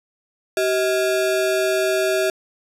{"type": "ring-modulated tone", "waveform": "square", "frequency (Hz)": 510, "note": "C5", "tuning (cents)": -44, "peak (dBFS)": -15, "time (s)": [0.57, 2.3], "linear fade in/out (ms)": 2, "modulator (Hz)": 128, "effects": ["resampled to 32000 Hz"]}